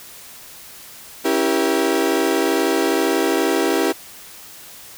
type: chord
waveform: 35% pulse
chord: C# diminished seventh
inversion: none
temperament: equal with one note detuned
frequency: 277.2 / 329.6 / 392 / 476 Hz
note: C#4 / E4 / G4 / Bb4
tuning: 0 / 0 / 0 / +36 cents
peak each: -22 / -19 / -19 / -22 dBFS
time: 1.24-3.93 s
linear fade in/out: 20 ms
effects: white hiss -40 dBFS RMS until 4.97 s